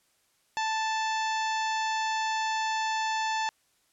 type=harmonic tone; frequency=880 Hz; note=A5; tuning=in tune; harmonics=1 / 2 / 3 / 4 / 5 / 6 / 7 / 8; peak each=-28 / -34 / -38 / -40 / -42 / -44 / -45 / -46 dBFS; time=0.57-3.49 s; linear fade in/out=0 ms; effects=white hiss -69 dBFS RMS until 3.92 s + low-pass 11000 Hz 12 dB/octave